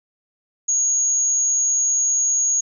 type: tone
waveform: sine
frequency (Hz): 6645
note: G#8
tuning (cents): 0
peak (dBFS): -16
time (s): 0.68-2.61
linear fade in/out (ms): 10
effects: none